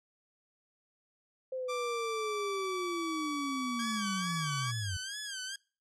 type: linear sweep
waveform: sine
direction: down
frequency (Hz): 523.3 to 87.31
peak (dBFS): -34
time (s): 1.52-4.97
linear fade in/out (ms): 5
type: tone with pitch glide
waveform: sawtooth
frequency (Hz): 1176 to 1141.2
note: D6 to C#6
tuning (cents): +2 to +50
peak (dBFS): -32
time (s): 1.68-4.72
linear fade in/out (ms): 20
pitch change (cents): -52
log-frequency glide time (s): 1.88-3.22
type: tone with vibrato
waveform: 10% pulse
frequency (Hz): 1604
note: G6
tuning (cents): +39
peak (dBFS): -28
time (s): 3.79-5.56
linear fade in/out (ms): 5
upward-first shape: sine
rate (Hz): 2.3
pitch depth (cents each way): 110
effects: noise-tail reverb RT60 0.4 s tail -26 dB re dry + low-pass 8000 Hz 12 dB/octave